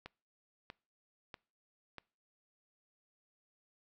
click train, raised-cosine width 0.3 ms, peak -29 dBFS, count 4, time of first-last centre 0.06-1.983 s, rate 1.56 Hz, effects noise-tail reverb RT60 0.4 s tail -25 dB re dry

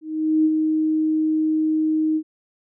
sine tone with ADSR envelope, 312.7 Hz, D#4, 9 cents sharp, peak -13 dBFS, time 0.01-2.23 s, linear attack 440 ms, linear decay 45 ms, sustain -4 dB, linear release 68 ms, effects none

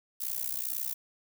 violet noise with amplitude modulation, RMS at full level -30 dBFS, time 0.2-0.94 s, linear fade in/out 10 ms, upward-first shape sine, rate 62.2 Hz, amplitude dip 95%, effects none

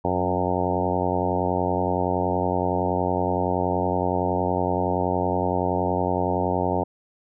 harmonic tone with a mistuned harmonic, 90.7 Hz, F#2, 34 cents flat, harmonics 1 / 2 / 3 / 4 / 5 / 6 / 7 / 8 / 9 / 10, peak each -30 / -30 / -30 / -30 / -30 / -30 / -30 / -30 / -30 / -30 dBFS, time 0.04-6.84 s, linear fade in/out 10 ms, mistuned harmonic 2, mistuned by -19 cents, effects none

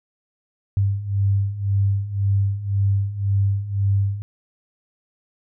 sine beating tone pair, 98 / 99.9 Hz, G2 / G2, 0 / +33 cents, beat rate 1.9 Hz, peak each -23 / -19 dBFS, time 0.77-4.22 s, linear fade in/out 0 ms, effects none

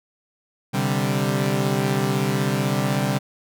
sawtooth chord, C suspended second, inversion none, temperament equal, 130.81 / 146.83 / 196 Hz, C3 / D3 / G3, 0 / 0 / 0 cents, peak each -20 / -21 / -20 dBFS, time 0.73-3.19 s, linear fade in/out 20 ms, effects none

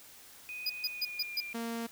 sine tone with pitch glide, 2489 to 2386 Hz, D#7 to D7, 0 to +27 cents, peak -39 dBFS, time 0.49-1.53 s, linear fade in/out 0 ms, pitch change -73 cents, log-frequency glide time 0.87-1.38 s
square tone bursts, 4935 Hz, D#8, 15 cents flat, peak -30 dBFS, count 5, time 0.66-1.405 s, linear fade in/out 5 ms, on 37 ms, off 140 ms
sawtooth tone, 231.1 Hz, A#3, 15 cents flat, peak -31 dBFS, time 1.54-1.87 s, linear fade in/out 10 ms
effects white hiss -54 dBFS RMS until 1.91 s

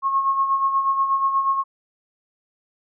sine tone with tremolo, 1087 Hz, C#6, 34 cents flat, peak -15 dBFS, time 0.02-1.64 s, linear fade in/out 50 ms, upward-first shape sine, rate 8.3 Hz, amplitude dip 55%, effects none

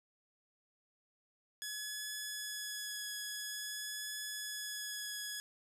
10% pulse tone with vibrato, 1692 Hz, G#6, 32 cents sharp, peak -31 dBFS, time 1.62-5.4 s, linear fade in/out 0 ms, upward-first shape triangle, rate 0.49 Hz, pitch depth 13 cents each way, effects none

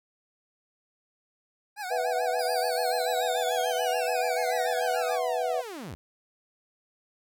25% pulse tone with vibrato, 784 Hz, G5, in tune, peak -29 dBFS, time 1.76-5.2 s, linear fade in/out 50 ms, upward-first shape sine, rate 6.9 Hz, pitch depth 140 cents each way
sine chord, B suspended fourth, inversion none, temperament equal, 493.9 / 659.3 / 740 Hz, B4 / E5 / F#5, 0 / 0 / 0 cents, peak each -30 dBFS, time 1.9-5.62 s, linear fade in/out 20 ms
sawtooth linear sweep, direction down, 4921 to 59.5 Hz, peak -33 dBFS, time 2.39-5.95 s, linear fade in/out 0 ms
effects none

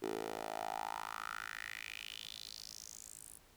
10% pulse tone with high-pass filter sweep, 54.3 Hz, A1, 22 cents flat, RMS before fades -45 dBFS, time 0.02-3.38 s, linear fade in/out 10 ms, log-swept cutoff 380 to 10000 Hz, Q 4.2, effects pink hiss -65 dBFS RMS until 3.56 s

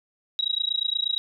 sine tone with amplitude modulation, 3843 Hz, B7, 48 cents flat, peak -19 dBFS, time 0.39-1.18 s, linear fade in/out 0 ms, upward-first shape sine, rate 28.4 Hz, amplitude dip 100%, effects none

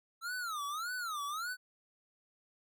square tone with vibrato, 1308 Hz, E6, 14 cents flat, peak -37 dBFS, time 0.21-1.57 s, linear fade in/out 50 ms, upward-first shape sine, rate 1.7 Hz, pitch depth 240 cents each way, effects none

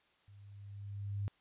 sine tone with level ramp, 100.7 Hz, G2, 47 cents sharp, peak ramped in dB -55 to -33 dBFS, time 0.28-1.28 s, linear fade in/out 0 ms, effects white hiss -71 dBFS RMS until 1.4 s + resampled to 8000 Hz

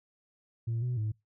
sine tone with pitch steps, 115.1 / 123.8 / 107.9 Hz, A#2 / B2 / A2, -22 / +5 / -33 cents, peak -27 dBFS, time 0.67-1.12 s, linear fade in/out 10 ms, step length 150 ms, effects noise-tail reverb RT60 0.2 s tail -25 dB re dry + tanh soft clip ceiling -27 dBFS

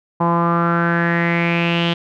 sawtooth tone with low-pass filter sweep, 170 Hz, F3, 46 cents flat, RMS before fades -17 dBFS, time 0.2-1.94 s, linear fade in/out 10 ms, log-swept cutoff 960 to 3200 Hz, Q 5.9, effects none

